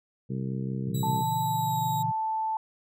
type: harmonic tone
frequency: 65.41 Hz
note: C2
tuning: in tune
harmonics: 2 / 3 / 4 / 5 / 6 / 7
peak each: -31 / -33 / -41 / -43 / -43 / -44 dBFS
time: 0.29-1.23 s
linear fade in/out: 20 ms
type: chord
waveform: sine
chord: A# diminished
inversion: none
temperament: equal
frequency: 116.54 / 138.59 / 164.81 Hz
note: A#2 / C#3 / E3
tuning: 0 / 0 / 0 cents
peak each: -34 dBFS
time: 0.87-2.12 s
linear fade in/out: 10 ms
type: tone with pitch glide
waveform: 10% pulse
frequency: 3897 to 3806 Hz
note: B7 to A#7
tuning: -24 to +35 cents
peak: -31 dBFS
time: 0.94-2.03 s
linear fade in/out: 10 ms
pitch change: -41 cents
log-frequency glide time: 1.38-1.82 s
type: tone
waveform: sine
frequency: 880 Hz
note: A5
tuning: in tune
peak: -26 dBFS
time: 1.03-2.57 s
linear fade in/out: 2 ms
effects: none